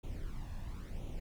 brown noise with flanger, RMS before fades -41 dBFS, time 0.03-1.2 s, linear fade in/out 10 ms, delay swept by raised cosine 0.3 to 1.17 ms, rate 0.97 Hz, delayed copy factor +0.65, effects none

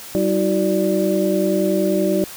sine tone cluster, 192.3 / 321.6 / 371.9 / 587 Hz, G3 / E4 / F#4 / D5, -33 / -43 / +9 / -1 cents, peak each -21 dBFS, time 0.15-2.24 s, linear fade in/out 0 ms, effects white hiss -36 dBFS RMS until 2.36 s

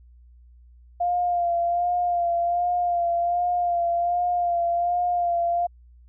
sine tone with vibrato, 698.5 Hz, F5, in tune, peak -20 dBFS, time 1-5.67 s, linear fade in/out 10 ms, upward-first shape sine, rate 1.3 Hz, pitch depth 30 cents each way, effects added 60 Hz sine -48 dBFS peak until 6.08 s

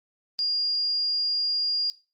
sine tone, 4826 Hz, D8, 46 cents sharp, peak -23 dBFS, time 0.39-1.9 s, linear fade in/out 0 ms, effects noise-tail reverb RT60 0.3 s tail -17 dB re dry + Opus 24 kbps

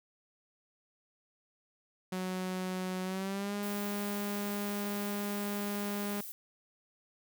sawtooth tone with pitch glide, 185 to 204.1 Hz, F#3 to G#3, 0 to -30 cents, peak -30 dBFS, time 2.12-6.21 s, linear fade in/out 5 ms, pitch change +170 cents, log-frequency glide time 3.03-3.54 s
violet noise, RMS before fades -44 dBFS, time 3.63-6.32 s, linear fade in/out 0 ms
effects none

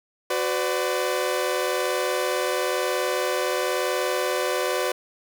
sawtooth chord, B minor, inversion second, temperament equal with one note detuned, 370 / 506.3 / 587.3 Hz, F#4 / B4 / D5, 0 / +43 / 0 cents, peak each -24 / -22 / -24 dBFS, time 0.3-4.92 s, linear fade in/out 5 ms, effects none

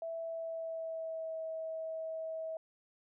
sine tone with pitch glide, 659.3 to 643.9 Hz, E5 to E5, 0 to -41 cents, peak -37 dBFS, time 0.02-2.57 s, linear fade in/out 2 ms, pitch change -41 cents, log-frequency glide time 0.21-1.4 s, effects none

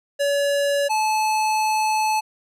square tone pair in turn, 568 / 865.3 Hz, C#5 / A5, +42 / -29 cents, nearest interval perfect fifth, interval 729 cents, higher second, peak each -19 dBFS, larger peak neither, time 0.19-0.89 / 0.89-2.21 s, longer second, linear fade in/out 20 ms, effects low-pass 12000 Hz 12 dB/octave

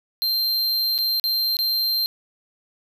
square tone with dropouts, 4156 Hz, C8, 12 cents flat, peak -20 dBFS, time 0.22-2.06 s, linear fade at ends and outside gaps 0 ms, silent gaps 0.98-0.987 / 1.198-1.24 / 1.568-1.589 s, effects none

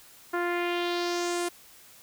sawtooth tone with low-pass filter sweep, 349.2 Hz, F4, in tune, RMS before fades -29 dBFS, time 0.33-1.49 s, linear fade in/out 10 ms, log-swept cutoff 1500 to 10000 Hz, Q 2.4, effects white hiss -53 dBFS RMS until 2.02 s

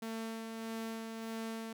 sawtooth tone with tremolo, 224.8 Hz, A3, 37 cents sharp, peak -34 dBFS, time 0.02-1.73 s, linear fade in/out 5 ms, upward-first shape sine, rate 1.6 Hz, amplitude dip 35%, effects none

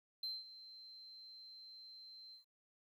sine tone with ADSR envelope, 4109 Hz, C8, 32 cents flat, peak -36 dBFS, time 0.23-2.45 s, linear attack 4 ms, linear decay 200 ms, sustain -17 dB, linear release 120 ms, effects tanh soft clip ceiling -38 dBFS + 13-bit

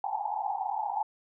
white band-pass noise, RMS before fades -32 dBFS, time 0.04-1.03 s, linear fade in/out 2 ms, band 770 to 880 Hz, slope 96 dB/octave, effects none

